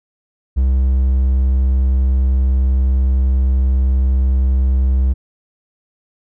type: tone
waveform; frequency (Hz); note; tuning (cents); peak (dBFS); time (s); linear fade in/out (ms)
triangle; 65.2; C2; -5; -9; 0.56-5.14; 20
effects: none